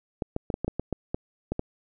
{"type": "clicks", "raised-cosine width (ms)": 2, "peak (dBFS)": -14, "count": 11, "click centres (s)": [0.222, 0.364, 0.502, 0.541, 0.646, 0.68, 0.796, 0.927, 1.145, 1.52, 1.594], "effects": []}